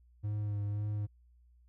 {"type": "tone with vibrato", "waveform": "triangle", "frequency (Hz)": 103.7, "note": "G#2", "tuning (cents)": -2, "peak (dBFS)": -30, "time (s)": [0.23, 1.07], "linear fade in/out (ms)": 20, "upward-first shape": "sine", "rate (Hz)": 1.9, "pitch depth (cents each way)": 24, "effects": ["added 60 Hz sine -60 dBFS peak until 1.68 s"]}